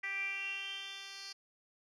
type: tone with band-pass filter sweep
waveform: 10% pulse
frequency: 392.5 Hz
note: G4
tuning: 2 cents sharp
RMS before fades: -41 dBFS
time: 0.03-1.33 s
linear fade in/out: 10 ms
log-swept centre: 2100 to 4500 Hz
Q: 9.3
effects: none